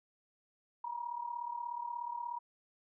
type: tone with amplitude modulation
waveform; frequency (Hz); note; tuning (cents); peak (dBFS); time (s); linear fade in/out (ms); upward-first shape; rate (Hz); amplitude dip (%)
sine; 955; A#5; +42; -34; 0.84-2.39; 5; sine; 36.7; 75
effects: none